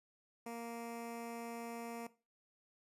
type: tone with notch filter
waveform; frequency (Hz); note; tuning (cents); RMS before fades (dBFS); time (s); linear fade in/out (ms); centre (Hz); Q
15% pulse; 233.1; A#3; 0; -45; 0.46-2.07; 5; 3800; 1.4
effects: noise-tail reverb RT60 0.3 s tail -17 dB re dry + resampled to 32000 Hz